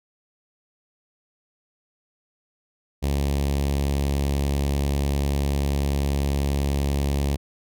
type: tone with notch filter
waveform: sawtooth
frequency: 70.2 Hz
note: C#2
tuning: 22 cents sharp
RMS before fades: -23 dBFS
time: 3.02-7.37 s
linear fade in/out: 20 ms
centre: 1400 Hz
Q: 1
effects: none